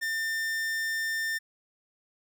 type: tone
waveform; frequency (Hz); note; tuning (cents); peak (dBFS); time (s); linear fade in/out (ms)
45% pulse; 1800; A6; +39; -28; 0.01-1.39; 20
effects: none